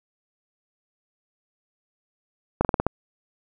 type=slowing click train; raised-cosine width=1 ms; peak=-6 dBFS; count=6; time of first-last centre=2.61-2.866 s; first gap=38 ms; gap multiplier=1.15; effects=none